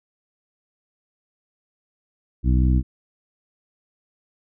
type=harmonic tone; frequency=63.1 Hz; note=B1; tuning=38 cents sharp; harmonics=1 / 2 / 3 / 4 / 5; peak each=-16 / -22 / -26 / -28 / -30 dBFS; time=2.43-2.83 s; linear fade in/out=50 ms; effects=none